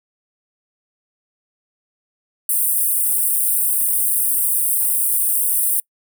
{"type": "high-pass noise", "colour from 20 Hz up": "pink", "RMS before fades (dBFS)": -18, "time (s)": [2.49, 5.8], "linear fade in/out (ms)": 2, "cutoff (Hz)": 8600, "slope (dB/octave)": 96, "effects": ["noise-tail reverb RT60 0.1 s tail -26 dB re dry"]}